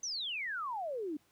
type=exponential sweep; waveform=sine; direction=down; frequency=6272 to 283 Hz; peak=-35 dBFS; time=0.03-1.17 s; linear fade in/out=5 ms; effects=pink hiss -70 dBFS RMS until 1.31 s + high-pass 80 Hz 12 dB/octave